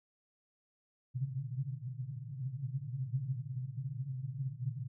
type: band-pass noise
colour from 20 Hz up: white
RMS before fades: -39 dBFS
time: 1.14-4.88 s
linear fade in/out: 20 ms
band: 120 to 140 Hz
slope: 96 dB/octave
effects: none